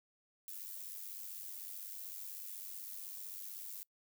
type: noise with amplitude modulation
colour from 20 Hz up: violet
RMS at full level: -44 dBFS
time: 0.48-3.83 s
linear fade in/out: 0 ms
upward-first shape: sine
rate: 95.9 Hz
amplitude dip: 60%
effects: noise-tail reverb RT60 0.1 s tail -24 dB re dry